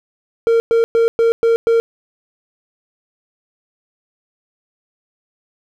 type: tone bursts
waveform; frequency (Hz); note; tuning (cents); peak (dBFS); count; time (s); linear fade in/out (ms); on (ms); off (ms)
triangle; 460; A#4; -23; -8; 6; 0.47-1.8; 0; 130; 110
effects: none